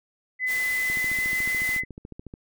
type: tone with pitch glide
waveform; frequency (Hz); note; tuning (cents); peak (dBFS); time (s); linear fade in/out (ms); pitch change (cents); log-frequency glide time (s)
sine; 2016 to 2028; B6 to B6; +35 to +45; -23; 0.39-1.85; 50; +10; 0.66-1.48
type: noise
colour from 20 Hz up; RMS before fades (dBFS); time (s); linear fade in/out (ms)
white; -36; 0.46-1.81; 50
type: click train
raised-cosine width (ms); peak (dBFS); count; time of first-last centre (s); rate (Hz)
3; -26; 21; 0.9-2.339; 13.9
effects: none